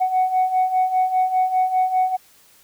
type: beating tone pair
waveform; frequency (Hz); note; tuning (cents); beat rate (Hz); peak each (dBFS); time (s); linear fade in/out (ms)
sine; 740 / 745; F#5 / F#5; 0 / +12; 5; -21 / -16; 0-2.17; 20
effects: tanh soft clip ceiling -12 dBFS + white hiss -53 dBFS RMS until 2.63 s